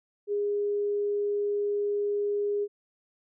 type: tone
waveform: sine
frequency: 410 Hz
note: G#4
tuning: 22 cents flat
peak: -25 dBFS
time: 0.27-2.68 s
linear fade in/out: 50 ms
effects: none